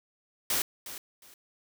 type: noise with echo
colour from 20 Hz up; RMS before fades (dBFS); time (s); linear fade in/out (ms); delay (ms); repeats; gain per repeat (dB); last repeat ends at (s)
white; -28; 0.5-0.62; 2; 360; 2; -13; 1.34
effects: none